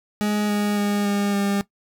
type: tone with pitch steps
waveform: 40% pulse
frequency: 208.9 / 206.7 / 204.6 / 202.5 / 200.4 Hz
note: G#3 / G#3 / G#3 / G#3 / G3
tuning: +10 / -8 / -26 / -43 / +38 cents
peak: -19 dBFS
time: 0.21-1.61 s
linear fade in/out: 0 ms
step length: 280 ms
effects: noise-tail reverb RT60 0.1 s tail -17 dB re dry